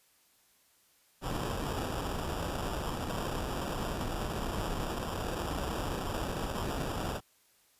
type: noise with sample-and-hold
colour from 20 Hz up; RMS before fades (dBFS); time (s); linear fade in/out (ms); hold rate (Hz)
pink; -35; 1.21-7.21; 50; 2100
effects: white hiss -67 dBFS RMS until 7.79 s + resampled to 32000 Hz